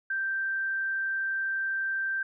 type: tone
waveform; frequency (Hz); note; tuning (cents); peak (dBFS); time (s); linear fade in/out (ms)
sine; 1568; G6; 0; -27; 0.1-2.23; 5
effects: none